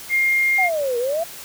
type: tone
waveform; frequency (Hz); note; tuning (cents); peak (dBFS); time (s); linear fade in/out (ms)
sine; 2123; C7; +25; -15; 0.09-0.7; 50
type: exponential two-way sweep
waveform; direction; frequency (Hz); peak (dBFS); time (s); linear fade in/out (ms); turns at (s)
sine; down then up; 784 to 466.2 to 692; -19; 0.58-1.24; 10; 0.98
effects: white hiss -37 dBFS RMS until 1.44 s